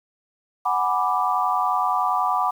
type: chord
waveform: sine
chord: G# half-diminished seventh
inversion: third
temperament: equal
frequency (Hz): 740 / 830.6 / 987.8 / 1174.7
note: F#5 / G#5 / B5 / D6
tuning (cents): 0 / 0 / 0 / 0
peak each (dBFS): -24 / -28 / -24 / -23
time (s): 0.65-2.51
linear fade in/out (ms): 10
effects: 8-bit